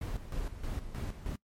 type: noise with tremolo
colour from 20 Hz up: brown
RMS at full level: -35 dBFS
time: 0.01-1.36 s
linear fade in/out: 5 ms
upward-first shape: square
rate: 3.2 Hz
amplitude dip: 65%
effects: noise-tail reverb RT60 0.1 s tail -22 dB re dry + MP3 64 kbps